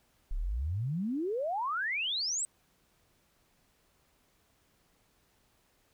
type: exponential sweep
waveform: sine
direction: up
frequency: 30.62 to 8300 Hz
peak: -30 dBFS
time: 0.31-2.45 s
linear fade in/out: 0 ms
effects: pink hiss -70 dBFS RMS until 5.93 s